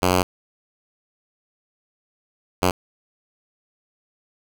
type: tone bursts at uneven times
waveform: 5% pulse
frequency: 91 Hz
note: F#2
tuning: 28 cents flat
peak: -5 dBFS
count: 2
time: 0.02-0.23 / 2.62-2.71 s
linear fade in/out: 5 ms
effects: none